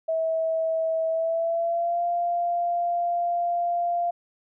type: tone with pitch glide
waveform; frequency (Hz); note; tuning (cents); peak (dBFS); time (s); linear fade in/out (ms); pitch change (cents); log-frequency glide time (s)
sine; 648 to 694.5; E5 to F5; -30 to -10; -22; 0.08-4.11; 10; +120; 1.08-2.04
effects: none